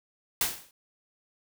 white noise with exponential decay, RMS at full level -23 dBFS, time 0.41-0.71 s, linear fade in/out 2 ms, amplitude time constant 64 ms, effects none

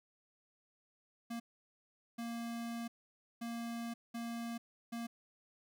square tone bursts at uneven times, 233.1 Hz, A#3, in tune, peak -40 dBFS, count 5, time 1.3-1.4 / 2.18-2.88 / 3.41-3.94 / 4.14-4.58 / 4.92-5.07 s, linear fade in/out 10 ms, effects none

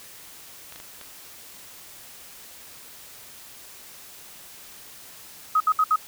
clicks, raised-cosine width 0.2 ms, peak -24 dBFS, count 4, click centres 0.724 / 0.76 / 0.801 / 1.013 s
sine tone bursts, 1264 Hz, D#6, 27 cents sharp, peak -16 dBFS, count 4, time 5.55-5.96 s, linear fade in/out 5 ms, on 53 ms, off 66 ms
effects white hiss -45 dBFS RMS until 6.07 s

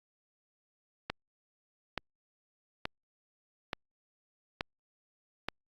click train, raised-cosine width 0.3 ms, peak -16 dBFS, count 6, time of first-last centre 1.1-5.486 s, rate 1.14 Hz, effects Opus 48 kbps

